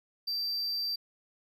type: tone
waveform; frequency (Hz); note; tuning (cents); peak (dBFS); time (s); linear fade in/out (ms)
triangle; 4684; D8; -5; -29; 0.27-0.96; 10
effects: none